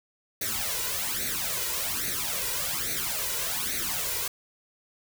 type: noise with flanger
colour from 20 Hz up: white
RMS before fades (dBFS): -30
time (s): 0.41-4.28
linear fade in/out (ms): 5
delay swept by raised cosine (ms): 0.48 to 2.08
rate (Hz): 1.2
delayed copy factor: +0.8
effects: none